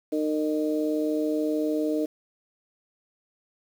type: harmonic tone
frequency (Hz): 153.2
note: D#3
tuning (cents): -27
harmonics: 2 / 3 / 4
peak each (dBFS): -25 / -29 / -31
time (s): 0.12-2.06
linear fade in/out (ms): 10
effects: 8-bit